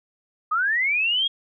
sine linear sweep, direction up, 1205 to 3306 Hz, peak -19 dBFS, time 0.51-1.28 s, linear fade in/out 10 ms, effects none

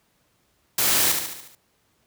white noise with echo, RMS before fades -21 dBFS, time 0.78-1.12 s, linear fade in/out 5 ms, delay 72 ms, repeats 6, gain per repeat -5 dB, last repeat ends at 1.552 s, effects pink hiss -66 dBFS RMS until 2.06 s + high-pass 60 Hz 12 dB/octave

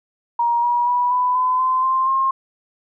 sine tone with pitch steps, 945 / 961.5 / 978.3 / 995.4 / 1012.8 / 1030.5 / 1048.5 / 1066.9 Hz, A#5 / B5 / B5 / B5 / B5 / C6 / C6 / C6, +23 / -47 / -17 / +13 / +43 / -27 / +3 / +33 cents, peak -15 dBFS, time 0.39-2.31 s, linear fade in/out 5 ms, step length 240 ms, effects none

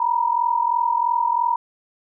sine tone pair together, 932.3 / 975.3 Hz, A#5 / B5, 0 / -22 cents, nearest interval minor second, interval 78 cents, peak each -20 dBFS, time 0-1.56 s, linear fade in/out 5 ms, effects none

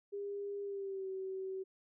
sine tone with pitch glide, 403.2 to 380.6 Hz, G4 to F#4, +49 to +49 cents, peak -38 dBFS, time 0.12-1.64 s, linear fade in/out 20 ms, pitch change -100 cents, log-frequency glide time 0.63-1.08 s, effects none

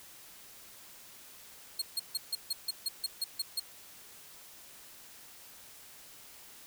sawtooth tone bursts, 4263 Hz, C8, 32 cents sharp, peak -27 dBFS, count 11, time 1.79-3.598 s, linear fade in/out 5 ms, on 28 ms, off 150 ms, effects white hiss -53 dBFS RMS until 6.66 s

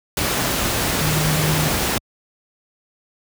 sine tone in noise, 154.3 Hz, D#3, 14 cents flat, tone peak -19 dBFS, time 1.01-1.68 s, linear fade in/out 2 ms, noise pink, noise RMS -20 dBFS, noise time 0.17-1.98 s, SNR -2 dB, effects high-pass 60 Hz 12 dB/octave

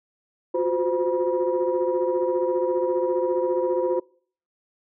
sine tone cluster, 353.7 / 368.5 / 515 / 964 Hz, F4 / F#4 / C5 / B5, +22 / -7 / -28 / -42 cents, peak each -25 / -26 / -23 / -31 dBFS, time 0.54-4 s, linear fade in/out 10 ms, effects noise-tail reverb RT60 0.5 s tail -24 dB re dry + tanh soft clip ceiling -11 dBFS

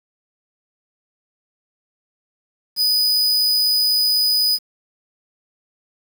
45% pulse tone, 4978 Hz, D#8, in tune, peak -14 dBFS, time 2.76-4.59 s, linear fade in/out 50 ms, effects 7-bit

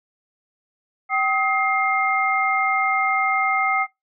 sine tone cluster, 771 / 1266 / 2114 Hz, G5 / D#6 / C7, -29 / +30 / +17 cents, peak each -22 dBFS, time 1.09-3.87 s, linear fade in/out 50 ms, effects noise-tail reverb RT60 0.2 s tail -22 dB re dry

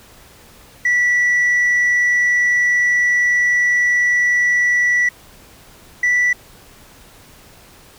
sine tone pair in turn, 1955 / 1965.6 Hz, B6 / B6, -18 / -9 cents, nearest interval unison, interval 9 cents, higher second, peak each -10 dBFS, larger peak neither, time 0.85-5.09 / 6.03-6.33 s, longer first, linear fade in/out 5 ms, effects tanh soft clip ceiling -11 dBFS + pink hiss -45 dBFS RMS until 7.98 s

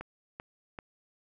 click train, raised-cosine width 0.5 ms, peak -25 dBFS, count 3, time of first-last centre 0.01-0.788 s, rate 2.57 Hz, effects none

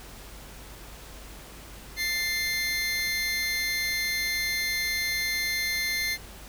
25% pulse tone pair together, 1770.9 / 2100 Hz, A6 / C7, +11 / +6 cents, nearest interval minor third, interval 295 cents, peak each -31 / -23 dBFS, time 1.96-6.18 s, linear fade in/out 50 ms, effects added 50 Hz sine -46 dBFS peak until 6.48 s + pink hiss -46 dBFS RMS until 6.48 s

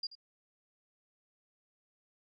sine tone with echo, 4823 Hz, D8, 45 cents sharp, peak -34 dBFS, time 0.03-0.07 s, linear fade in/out 5 ms, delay 83 ms, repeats 1, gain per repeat -15 dB, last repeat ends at 0.153 s, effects none

